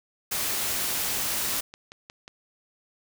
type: noise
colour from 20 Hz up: white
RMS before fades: -28 dBFS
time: 0.31-1.61 s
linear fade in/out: 10 ms
type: click train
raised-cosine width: 0.2 ms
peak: -25 dBFS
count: 8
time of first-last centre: 1.02-2.279 s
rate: 5.56 Hz
effects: none